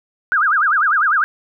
sine tone with vibrato, 1400 Hz, F6, 4 cents sharp, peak -12 dBFS, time 0.32-1.24 s, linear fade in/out 0 ms, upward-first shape sine, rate 10 Hz, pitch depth 280 cents each way, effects none

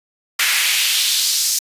pink noise with high-pass filter sweep, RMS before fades -17 dBFS, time 0.39-1.59 s, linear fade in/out 5 ms, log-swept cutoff 1900 to 5700 Hz, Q 1.9, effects resampled to 32000 Hz

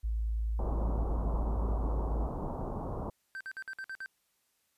sine tone, 55 Hz, A1, in tune, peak -29 dBFS, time 0.03-2.28 s, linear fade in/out 20 ms
pink low-pass noise, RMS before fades -37 dBFS, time 0.59-3.1 s, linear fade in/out 2 ms, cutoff 1100 Hz, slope 48 dB/octave
triangle tone bursts, 1556 Hz, G6, 13 cents flat, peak -36 dBFS, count 7, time 3.35-4.06 s, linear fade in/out 0 ms, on 56 ms, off 53 ms
effects white hiss -75 dBFS RMS until 4.77 s + resampled to 32000 Hz

